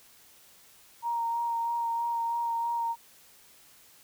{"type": "tone with vibrato", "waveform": "sine", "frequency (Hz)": 932.3, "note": "A#5", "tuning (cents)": 0, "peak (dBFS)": -27, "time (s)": [1.02, 2.96], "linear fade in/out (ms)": 50, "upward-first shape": "sine", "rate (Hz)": 3.1, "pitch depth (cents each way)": 15, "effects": ["white hiss -57 dBFS RMS until 4.03 s"]}